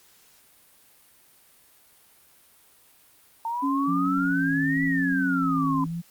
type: exponential two-way sweep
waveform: sine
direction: up then down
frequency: 903 to 1975.5 to 1003 Hz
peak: -26 dBFS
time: 3.45-5.84 s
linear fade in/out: 2 ms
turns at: 4.84 s
type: tone with pitch glide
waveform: sine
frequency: 277.2 to 269.9 Hz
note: C#4 to C#4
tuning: 0 to -46 cents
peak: -23 dBFS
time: 3.62-5.86 s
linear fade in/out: 20 ms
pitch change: -46 cents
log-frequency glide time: 4.09-5.08 s
type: tone with vibrato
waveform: sine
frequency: 171.3 Hz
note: F3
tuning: 33 cents flat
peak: -28 dBFS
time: 3.87-6.02 s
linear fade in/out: 20 ms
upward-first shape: triangle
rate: 0.94 Hz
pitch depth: 160 cents each way
effects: white hiss -57 dBFS RMS until 6.1 s + Opus 48 kbps